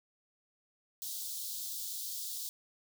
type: high-pass noise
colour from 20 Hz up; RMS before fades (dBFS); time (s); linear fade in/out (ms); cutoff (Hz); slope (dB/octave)
white; -40; 1.02-2.49; 0; 3500; 48
effects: none